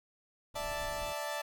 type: noise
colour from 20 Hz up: brown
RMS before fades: -46 dBFS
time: 0.54-1.13 s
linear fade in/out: 5 ms
type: chord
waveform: sawtooth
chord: D suspended second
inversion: none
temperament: equal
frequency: 587.3 / 659.3 / 880 Hz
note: D5 / E5 / A5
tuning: 0 / 0 / 0 cents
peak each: -35 / -38 / -36 dBFS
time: 0.55-1.42 s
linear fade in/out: 10 ms
effects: none